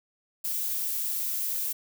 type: noise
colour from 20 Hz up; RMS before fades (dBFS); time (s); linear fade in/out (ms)
violet; -30; 0.44-1.73; 10
effects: none